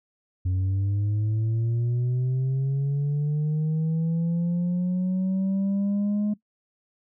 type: linear sweep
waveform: sine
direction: up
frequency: 90.9 to 210 Hz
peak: -19 dBFS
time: 0.45-6.34 s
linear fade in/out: 10 ms
effects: noise-tail reverb RT60 0.1 s tail -19 dB re dry + tanh soft clip ceiling -21 dBFS